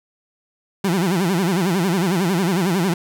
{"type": "tone with vibrato", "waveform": "30% pulse", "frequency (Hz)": 181.1, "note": "F#3", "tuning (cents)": -37, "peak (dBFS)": -14, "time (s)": [0.84, 2.94], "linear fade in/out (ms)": 5, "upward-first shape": "sine", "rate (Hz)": 11, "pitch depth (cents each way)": 180, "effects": []}